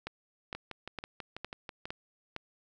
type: two click trains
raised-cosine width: 0.3 ms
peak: -24 / -21 dBFS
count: 9 / 6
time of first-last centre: 0.55-1.855 / 0.07-2.364 s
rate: 6.13 / 2.18 Hz
effects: none